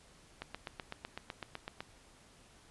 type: click train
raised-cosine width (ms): 0.3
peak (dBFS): -24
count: 12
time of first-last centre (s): 0.42-1.805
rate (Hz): 7.94
effects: pink hiss -61 dBFS RMS until 2.7 s + resampled to 24000 Hz